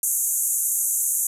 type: band-pass noise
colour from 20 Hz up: white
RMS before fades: -23 dBFS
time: 0.03-1.27 s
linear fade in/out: 2 ms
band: 6400 to 13000 Hz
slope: 96 dB/octave
effects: none